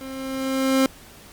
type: tone with level ramp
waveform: 30% pulse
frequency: 265.6 Hz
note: C4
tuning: 26 cents sharp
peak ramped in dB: -31 to -12 dBFS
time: 0.01-0.86 s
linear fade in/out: 0 ms
effects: pink hiss -46 dBFS RMS until 1.32 s + Opus 48 kbps